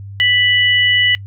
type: tone pair together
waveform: sine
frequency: 1975.5 / 2951 Hz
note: B6 / F#7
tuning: 0 / -5 cents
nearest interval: perfect fifth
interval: 695 cents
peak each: -13 dBFS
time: 0.2-1.15 s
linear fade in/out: 0 ms
effects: noise-tail reverb RT60 0.1 s tail -23 dB re dry + added 99 Hz sine -28 dBFS peak until 1.26 s